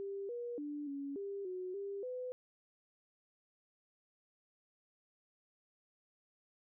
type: tone with pitch steps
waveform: sine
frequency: 395.9 / 479.3 / 293.4 / 280 / 398.4 / 367.4 / 398.6 / 503 Hz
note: G4 / A#4 / D4 / C#4 / G4 / F#4 / G4 / B4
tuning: +17 / +48 / -2 / +18 / +28 / -12 / +29 / +32 cents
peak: -39 dBFS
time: 0-2.32 s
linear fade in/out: 0 ms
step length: 290 ms
effects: none